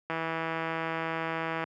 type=click train; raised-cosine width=0.5 ms; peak=-17 dBFS; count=252; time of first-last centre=0.1-1.64 s; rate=163 Hz; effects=high-pass 150 Hz 12 dB/octave